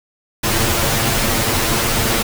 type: noise with comb filter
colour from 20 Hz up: pink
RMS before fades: -17 dBFS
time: 0.43-2.23 s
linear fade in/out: 10 ms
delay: 8.8 ms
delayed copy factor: +0.75
effects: none